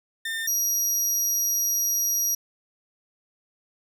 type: tone pair in turn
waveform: 30% pulse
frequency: 1805 / 5745 Hz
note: A6 / F8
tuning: +44 / +48 cents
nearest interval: octave + minor sixth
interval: 2004 cents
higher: second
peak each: -25 / -18 dBFS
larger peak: second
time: 0.25-0.47 / 0.47-2.35 s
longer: second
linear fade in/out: 5 ms
effects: none